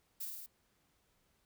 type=noise with echo; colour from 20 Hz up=violet; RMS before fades=-41 dBFS; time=0.2-0.26 s; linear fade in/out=10 ms; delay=51 ms; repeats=4; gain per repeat=-2 dB; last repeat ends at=0.464 s; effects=pink hiss -75 dBFS RMS until 1.45 s